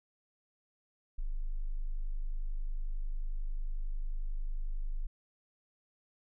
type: tone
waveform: sine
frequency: 25.56 Hz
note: G#0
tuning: 27 cents flat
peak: -31 dBFS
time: 1.18-5.07 s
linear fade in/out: 10 ms
effects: none